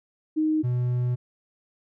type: tone pair in turn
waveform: sine / triangle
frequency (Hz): 311.1 / 123.46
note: D#4 / B2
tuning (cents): 0 / 0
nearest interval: octave + major third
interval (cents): 1600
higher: first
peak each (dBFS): -20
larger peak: neither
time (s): 0.36-0.63 / 0.63-1.16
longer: second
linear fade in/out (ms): 20
effects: none